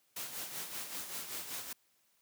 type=noise with tremolo; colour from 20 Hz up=white; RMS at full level=-40 dBFS; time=0.16-1.73 s; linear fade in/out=5 ms; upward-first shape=sine; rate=5.2 Hz; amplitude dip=55%; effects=white hiss -73 dBFS RMS until 2.21 s + high-pass 100 Hz 12 dB/octave